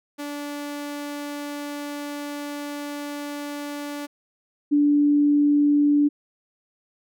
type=tone pair in turn; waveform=sawtooth / sine; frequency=290 / 291.3 Hz; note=D4 / D4; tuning=-22 / -14 cents; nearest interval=unison; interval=8 cents; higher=second; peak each=-26 / -15 dBFS; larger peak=second; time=0.18-4.07 / 4.71-6.09 s; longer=first; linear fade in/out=20 ms; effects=none